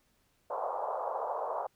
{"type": "band-pass noise", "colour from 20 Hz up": "pink", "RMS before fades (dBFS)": -35, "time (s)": [0.5, 1.67], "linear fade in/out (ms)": 5, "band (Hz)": [500, 1100], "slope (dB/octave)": 48, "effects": ["pink hiss -72 dBFS RMS until 1.75 s"]}